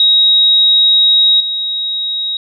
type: tone with level steps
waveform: sine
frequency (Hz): 3797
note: A#7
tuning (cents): +31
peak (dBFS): -6 / -15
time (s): 0-2.37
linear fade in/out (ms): 2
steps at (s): 1.4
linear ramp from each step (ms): 5
effects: none